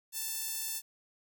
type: tone with high-pass filter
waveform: sawtooth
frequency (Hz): 885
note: A5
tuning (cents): +10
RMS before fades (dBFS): -37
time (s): 0.12-0.82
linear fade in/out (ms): 50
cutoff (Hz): 7300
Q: 0.61
effects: 10-bit